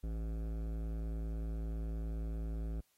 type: tone with hard clipping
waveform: sine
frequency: 55 Hz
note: A1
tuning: in tune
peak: -38 dBFS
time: 0.03-2.81 s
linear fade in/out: 10 ms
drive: 15 dB
effects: white hiss -75 dBFS RMS until 2.97 s + AAC 48 kbps